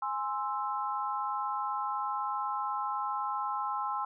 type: chord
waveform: sine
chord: Ab augmented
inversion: none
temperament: equal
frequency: 830.6 / 1046.5 / 1318.5 Hz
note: Ab5 / C6 / E6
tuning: 0 / 0 / 0 cents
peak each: -35 / -34 / -36 dBFS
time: 0.02-4.05 s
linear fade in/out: 5 ms
effects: none